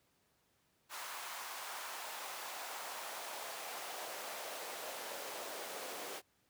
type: noise with high-pass filter sweep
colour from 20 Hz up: pink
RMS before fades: -45 dBFS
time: 0.89-6.22 s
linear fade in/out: 50 ms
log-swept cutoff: 1000 to 470 Hz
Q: 1.7
effects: pink hiss -75 dBFS RMS until 6.49 s + high-pass 80 Hz 12 dB/octave